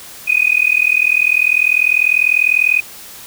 sine tone with amplitude modulation, 2489 Hz, D#7, in tune, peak -6 dBFS, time 0.27-2.81 s, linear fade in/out 20 ms, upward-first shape sine, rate 40.1 Hz, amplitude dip 95%, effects white hiss -35 dBFS RMS until 3.26 s

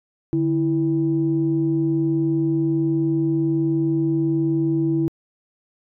sine tone pair together, 146.83 / 328.1 Hz, D3 / E4, 0 / -8 cents, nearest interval octave + major second, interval 1392 cents, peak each -22 / -18 dBFS, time 0.33-5.08 s, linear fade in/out 0 ms, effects tanh soft clip ceiling -10 dBFS

